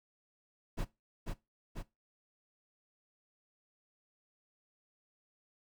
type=noise with echo; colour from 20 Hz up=brown; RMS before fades=-35 dBFS; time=0.77-0.85 s; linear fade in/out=20 ms; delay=490 ms; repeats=2; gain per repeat=-3 dB; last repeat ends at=1.83 s; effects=noise-tail reverb RT60 0.2 s tail -17 dB re dry